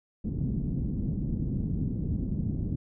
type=low-pass noise; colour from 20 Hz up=white; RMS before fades=-30 dBFS; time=0.24-2.76 s; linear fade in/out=10 ms; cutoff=230 Hz; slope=24 dB/octave; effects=none